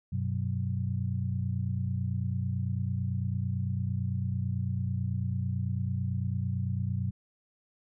sine tone cluster, 95.9 / 124.9 / 184.6 Hz, G2 / B2 / F#3, -37 / +20 / -4 cents, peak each -31 / -32 / -36 dBFS, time 0.12-7.11 s, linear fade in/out 10 ms, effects none

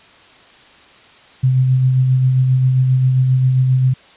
sine tone with tremolo, 129.4 Hz, C3, 19 cents flat, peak -9 dBFS, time 1.43-3.94 s, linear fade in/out 10 ms, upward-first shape sine, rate 7.5 Hz, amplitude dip 30%, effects white hiss -45 dBFS RMS until 4.16 s + resampled to 8000 Hz

